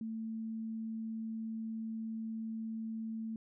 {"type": "tone", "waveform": "sine", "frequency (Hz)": 222.9, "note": "A3", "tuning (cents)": 23, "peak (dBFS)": -37, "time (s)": [0.01, 3.36], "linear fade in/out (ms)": 2, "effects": []}